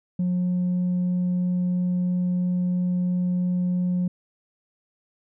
triangle tone with tanh clipping, 179.7 Hz, F3, 50 cents sharp, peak -21 dBFS, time 0.19-4.08 s, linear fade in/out 5 ms, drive 6 dB, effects none

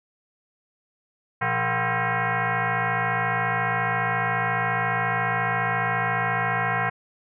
sine tone with frequency modulation, 415.3 Hz, G#4, in tune, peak -21 dBFS, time 1.41-6.9 s, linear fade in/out 10 ms, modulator 295 Hz, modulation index 5.8, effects none

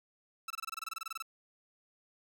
sawtooth tone bursts, 1318.5 Hz, E6, in tune, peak -33 dBFS, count 16, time 0.48-1.224 s, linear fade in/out 5 ms, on 24 ms, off 24 ms, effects none

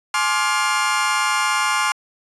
30% pulse chord, D half-diminished seventh, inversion second, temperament just, 845.8 / 1057.2 / 1174.7 / 1409.6 Hz, Ab5 / C6 / D6 / F6, +31 / +18 / 0 / +16 cents, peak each -22 / -19 / -22 / -20 dBFS, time 0.14-1.92 s, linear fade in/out 2 ms, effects resampled to 24000 Hz

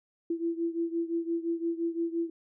sine beating tone pair, 333.4 / 339.2 Hz, E4 / E4, +20 / +50 cents, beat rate 5.8 Hz, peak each -30 / -33 dBFS, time 0.3-2.3 s, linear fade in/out 5 ms, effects none

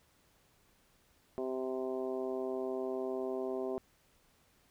harmonic tone, 130 Hz, C3, 11 cents flat, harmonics 2 / 3 / 4 / 5 / 6 / 7 / 8, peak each -42 / -36 / -45 / -41 / -51 / -54 / -52 dBFS, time 1.38-3.78 s, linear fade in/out 0 ms, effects pink hiss -69 dBFS RMS until 4.7 s

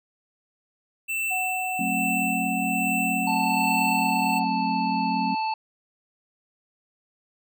square tone with tremolo, 2669 Hz, E7, 21 cents sharp, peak -25 dBFS, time 1.08-4.4 s, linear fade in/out 20 ms, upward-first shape sine, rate 1.2 Hz, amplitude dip 40%
sine tone, 740 Hz, F#5, in tune, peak -28 dBFS, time 1.3-4.45 s, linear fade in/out 20 ms
sine chord, F# diminished, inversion none, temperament just, 185 / 222 / 266.4 Hz, F#3 / A3 / C4, 0 / +16 / +31 cents, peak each -30 dBFS, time 1.79-5.35 s, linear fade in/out 5 ms
harmonic tone, 880 Hz, A5, in tune, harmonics 1 / 3 / 5, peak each -24 / -34 / -38 dBFS, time 3.27-5.54 s, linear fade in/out 5 ms
effects none

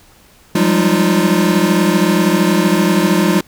square tone cluster, 175.9 / 191.5 / 204.3 / 309.5 / 349 Hz, F3 / G3 / G#3 / D#4 / F4, +13 / -40 / -28 / -9 / -1 cents, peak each -18 dBFS, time 0.55-3.41 s, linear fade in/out 5 ms, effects pink hiss -47 dBFS RMS until 3.47 s

